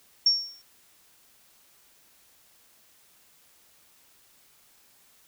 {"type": "tone with exponential decay", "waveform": "sine", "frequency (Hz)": 5500, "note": "F8", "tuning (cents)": -27, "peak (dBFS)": -15, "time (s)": [0.26, 0.62], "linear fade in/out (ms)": 5, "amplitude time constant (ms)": 77, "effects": ["white hiss -60 dBFS RMS until 5.27 s"]}